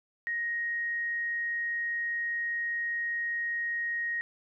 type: tone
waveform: sine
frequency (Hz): 1875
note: A#6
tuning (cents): +10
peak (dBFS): -29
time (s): 0.27-4.21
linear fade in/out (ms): 0
effects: none